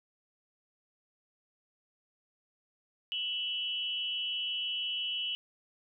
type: tone with amplitude modulation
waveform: sine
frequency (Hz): 2960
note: F#7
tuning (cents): 0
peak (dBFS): -28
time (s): 3.12-5.35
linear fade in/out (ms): 0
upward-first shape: sine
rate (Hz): 274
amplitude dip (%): 80
effects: none